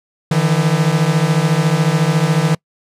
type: beating tone pair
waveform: 45% pulse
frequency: 151.4 / 165.4 Hz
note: D#3 / E3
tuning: -47 / +6 cents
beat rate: 14 Hz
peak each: -15 dBFS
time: 0.31-2.55 s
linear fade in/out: 5 ms
effects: noise-tail reverb RT60 0.1 s tail -26 dB re dry + low-pass 10000 Hz 12 dB/octave